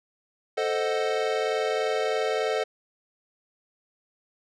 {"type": "chord", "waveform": "square", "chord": "A diminished seventh", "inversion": "none", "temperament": "equal", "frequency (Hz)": [440, 523.3, 622.3, 740], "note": ["A4", "C5", "Eb5", "Gb5"], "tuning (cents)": [0, 0, 0, 0], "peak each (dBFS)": [-28, -31, -31, -33], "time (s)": [0.57, 2.64], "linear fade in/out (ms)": 10, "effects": ["low-pass 5000 Hz 12 dB/octave"]}